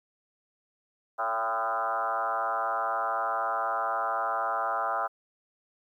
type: tone with frequency modulation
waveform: sine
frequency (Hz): 1013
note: B5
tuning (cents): +44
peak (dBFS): -26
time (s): 1.18-5.08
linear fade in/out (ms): 20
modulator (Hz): 113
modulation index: 3.5
effects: 11-bit